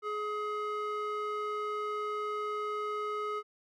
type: tone with band-pass filter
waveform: square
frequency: 421 Hz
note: G#4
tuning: 24 cents sharp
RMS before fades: -35 dBFS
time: 0.02-3.43 s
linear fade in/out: 50 ms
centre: 1000 Hz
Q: 3
effects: none